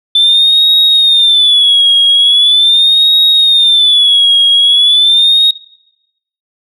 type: tone with vibrato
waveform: sine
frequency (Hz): 3520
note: A7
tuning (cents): 0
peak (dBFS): -3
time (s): 0.15-5.51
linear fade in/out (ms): 5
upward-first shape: sine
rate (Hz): 0.41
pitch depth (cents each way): 120
effects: noise-tail reverb RT60 0.9 s tail -23 dB re dry + tanh soft clip ceiling -1 dBFS